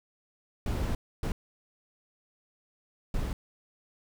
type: noise bursts at uneven times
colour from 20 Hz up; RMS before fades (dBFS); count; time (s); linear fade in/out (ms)
brown; -30; 3; 0.66-0.95 / 1.23-1.32 / 3.14-3.33; 2
effects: none